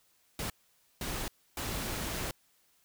pink noise bursts at uneven times, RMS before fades -36 dBFS, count 3, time 0.39-0.5 / 1.01-1.28 / 1.57-2.31 s, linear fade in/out 2 ms, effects white hiss -69 dBFS RMS until 2.84 s

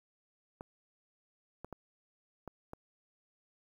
clicks, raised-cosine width 1 ms, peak -29 dBFS, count 5, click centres 0.609 / 1.646 / 1.727 / 2.477 / 2.734 s, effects 10-bit

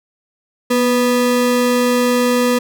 square ring-modulated tone, 369 Hz, F#4, 5 cents flat, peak -10 dBFS, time 0.7-2.59 s, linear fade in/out 10 ms, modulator 126 Hz, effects none

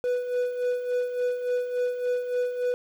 triangle tone with tremolo, 493.9 Hz, B4, in tune, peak -20 dBFS, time 0.04-2.74 s, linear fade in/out 0 ms, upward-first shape sine, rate 3.5 Hz, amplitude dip 60%, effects 9-bit

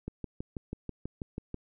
click train, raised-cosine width 3 ms, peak -23 dBFS, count 10, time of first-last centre 0.08-1.543 s, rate 6.15 Hz, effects none

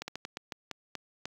slowing click train, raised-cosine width 0.2 ms, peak -19 dBFS, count 9, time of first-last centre 0.02-1.255 s, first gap 60 ms, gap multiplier 1.26, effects high-pass 100 Hz 12 dB/octave + 9-bit

